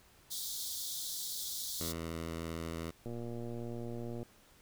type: high-pass noise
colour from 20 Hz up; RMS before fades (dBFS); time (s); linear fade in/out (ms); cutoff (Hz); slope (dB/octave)
pink; -40; 0.3-1.93; 20; 3400; 96
type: tone with vibrato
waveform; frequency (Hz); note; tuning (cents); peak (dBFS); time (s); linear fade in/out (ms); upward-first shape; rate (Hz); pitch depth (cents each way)
10% pulse; 82.41; E2; 0; -30; 1.8-2.91; 10; triangle; 13; 15
type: click train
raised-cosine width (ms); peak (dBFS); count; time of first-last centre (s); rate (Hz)
2; -30; 139; 3.06-4.229; 118
effects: pink hiss -63 dBFS RMS until 4.61 s